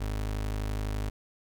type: tone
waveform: 30% pulse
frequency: 51.91 Hz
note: G#1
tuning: in tune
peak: -27 dBFS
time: 0-1.1 s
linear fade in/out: 10 ms
effects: none

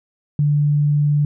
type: tone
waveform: sine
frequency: 146.83 Hz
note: D3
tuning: in tune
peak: -13 dBFS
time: 0.39-1.25 s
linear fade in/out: 2 ms
effects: none

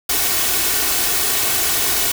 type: noise with comb filter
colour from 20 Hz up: white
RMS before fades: -18 dBFS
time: 0.09-2.12 s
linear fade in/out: 5 ms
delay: 2.7 ms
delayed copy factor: +0.6
effects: none

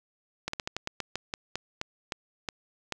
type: slowing click train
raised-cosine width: 0.2 ms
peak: -14 dBFS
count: 14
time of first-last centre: 0.48-2.923 s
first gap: 54 ms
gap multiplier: 1.19
effects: none

